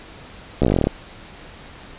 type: slowing click train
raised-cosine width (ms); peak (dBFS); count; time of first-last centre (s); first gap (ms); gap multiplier
2; -3; 13; 0.62-0.87; 14; 1.07
effects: pink hiss -41 dBFS RMS until 1.98 s + resampled to 8000 Hz

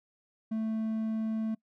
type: tone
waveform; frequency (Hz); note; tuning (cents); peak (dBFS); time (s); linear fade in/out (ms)
triangle; 220.7; A3; +5; -27; 0.51-1.55; 10
effects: noise-tail reverb RT60 0.1 s tail -24 dB re dry

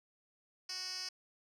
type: tone with band-pass filter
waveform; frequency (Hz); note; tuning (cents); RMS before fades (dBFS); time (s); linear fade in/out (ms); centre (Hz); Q
10% pulse; 370; F#4; 0; -42; 0.69-1.09; 5; 4900; 4.7
effects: none

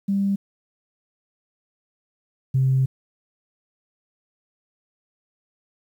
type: tone pair in turn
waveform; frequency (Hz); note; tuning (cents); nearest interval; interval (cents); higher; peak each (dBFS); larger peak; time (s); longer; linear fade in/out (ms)
sine; 197.9 / 132.08; G3 / C3; +17 / +17; perfect fifth; 700; first; -18 / -15; second; 0.08-0.36 / 2.54-2.86; second; 10
effects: tanh soft clip ceiling -11 dBFS + 9-bit

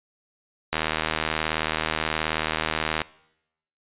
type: click train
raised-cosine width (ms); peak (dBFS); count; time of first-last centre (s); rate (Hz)
0.3; -7; 181; 0.73-3.017; 78.7
effects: noise-tail reverb RT60 0.8 s tail -21 dB re dry + resampled to 8000 Hz

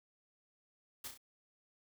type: noise with echo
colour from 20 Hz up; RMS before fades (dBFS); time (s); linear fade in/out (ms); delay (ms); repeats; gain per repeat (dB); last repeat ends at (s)
white; -44; 1.04-1.08; 5; 32; 3; -5; 1.176
effects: none

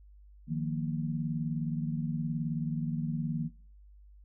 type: chord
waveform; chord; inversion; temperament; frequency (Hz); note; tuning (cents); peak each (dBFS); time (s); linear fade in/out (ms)
sine; Eb suspended second; none; equal; 155.56 / 174.61 / 233.1; Eb3 / F3 / Bb3; 0 / 0 / 0; -32 / -37 / -35; 0.47-3.5; 50
effects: noise-tail reverb RT60 0.4 s tail -19 dB re dry + added 50 Hz sine -52 dBFS peak until 4.24 s

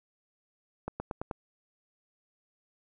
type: accelerating click train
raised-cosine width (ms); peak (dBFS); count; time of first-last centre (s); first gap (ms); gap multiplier
1; -20; 5; 0.88-1.312; 120; 0.93
effects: none

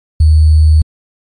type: tone with sample-and-hold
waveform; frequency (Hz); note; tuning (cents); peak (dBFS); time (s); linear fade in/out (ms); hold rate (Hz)
sine; 77.8; D#2; 0; -3; 0.2-0.82; 5; 4410
effects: MP3 48 kbps

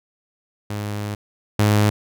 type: tone pair in turn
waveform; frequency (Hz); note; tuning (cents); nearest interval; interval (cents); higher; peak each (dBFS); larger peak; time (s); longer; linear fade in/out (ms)
sawtooth; 103.83 / 104.73; G#2 / G#2; 0 / +15; unison; 15; second; -21 / -10; second; 0.7-1.15 / 1.59-1.9; first; 5
effects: none

